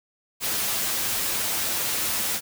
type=noise with comb filter; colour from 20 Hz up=white; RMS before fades=-26 dBFS; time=0.4-2.41 s; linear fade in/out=50 ms; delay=9.2 ms; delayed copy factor=+0.55; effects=none